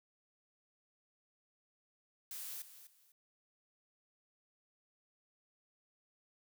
blue noise with echo, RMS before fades -45 dBFS, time 2.31-2.62 s, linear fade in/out 2 ms, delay 250 ms, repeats 2, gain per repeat -12 dB, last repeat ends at 3.12 s, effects none

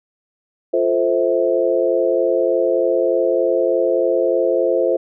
sine chord, F major seventh, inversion none, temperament equal with one note detuned, 349.2 / 440 / 523.3 / 648.3 Hz, F4 / A4 / C5 / E5, 0 / 0 / 0 / -29 cents, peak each -20 / -21 / -17 / -22 dBFS, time 0.73-4.97 s, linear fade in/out 10 ms, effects none

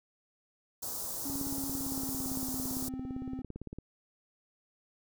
white band-stop noise, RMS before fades -38 dBFS, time 0.82-2.89 s, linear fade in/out 10 ms, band 1100 to 5100 Hz, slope 24 dB/octave
triangle tone with pitch glide, 277.2 to 260.1 Hz, C#4 to C4, 0 to -10 cents, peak -35 dBFS, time 1.25-3.42 s, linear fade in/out 5 ms, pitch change -110 cents, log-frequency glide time 1.43-2.51 s
click train, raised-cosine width 3 ms, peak -28 dBFS, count 45, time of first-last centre 1.3-3.786 s, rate 17.7 Hz
effects none

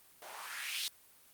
blue noise with band-pass filter sweep, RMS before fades -40 dBFS, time 0.22-0.88 s, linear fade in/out 0 ms, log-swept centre 610 to 4000 Hz, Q 2.4, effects white hiss -62 dBFS RMS until 1.33 s + Opus 32 kbps

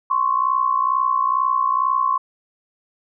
sine tone pair together, 1046.5 / 1108.7 Hz, C6 / C#6, 0 / 0 cents, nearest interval minor second, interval 100 cents, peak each -19 dBFS, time 0.1-2.18 s, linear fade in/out 10 ms, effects none

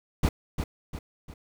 brown noise with echo, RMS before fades -22 dBFS, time 0.23-0.29 s, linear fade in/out 5 ms, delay 350 ms, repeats 3, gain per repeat -7 dB, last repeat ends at 1.34 s, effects none

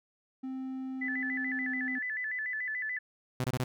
triangle tone with pitch glide, 262 to 258.8 Hz, C4 to C4, +2 to -19 cents, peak -33 dBFS, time 0.43-1.99 s, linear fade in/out 10 ms, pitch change -21 cents, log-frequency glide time 1.54-1.72 s
sine tone with vibrato, 1864.7 Hz, A#6, in tune, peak -32 dBFS, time 1.01-2.99 s, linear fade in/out 10 ms, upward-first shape square, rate 6.9 Hz, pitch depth 120 cents each way
sawtooth tone bursts, 127.2 Hz, C3, 48 cents flat, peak -25 dBFS, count 4, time 3.4-3.639 s, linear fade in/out 0 ms, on 41 ms, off 25 ms
effects none

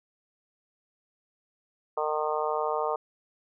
harmonic tone, 152.9 Hz, D#3, 30 cents flat, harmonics 3 / 4 / 5 / 6 / 7 / 8, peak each -31 / -32 / -33 / -34 / -34 / -35 dBFS, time 1.97-2.96 s, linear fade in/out 5 ms, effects none

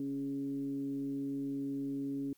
sine tone with frequency modulation, 277.2 Hz, C#4, in tune, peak -34 dBFS, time 0-2.33 s, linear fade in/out 2 ms, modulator 138 Hz, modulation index 0.43, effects white hiss -70 dBFS RMS until 2.37 s

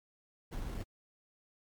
brown noise with sample-and-hold, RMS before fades -39 dBFS, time 0.51-0.84 s, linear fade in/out 20 ms, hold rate 2450 Hz, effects MP3 96 kbps

